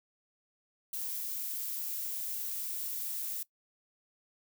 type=noise; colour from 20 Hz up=violet; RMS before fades=-37 dBFS; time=0.93-3.43 s; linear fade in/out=5 ms; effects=noise-tail reverb RT60 0.1 s tail -20 dB re dry